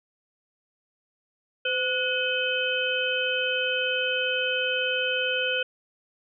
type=harmonic tone with a mistuned harmonic; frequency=511 Hz; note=C5; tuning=41 cents flat; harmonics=1 / 3 / 5 / 6; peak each=-29 / -29 / -29 / -29 dBFS; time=1.65-5.63 s; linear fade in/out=5 ms; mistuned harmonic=3; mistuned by=-74 cents; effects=none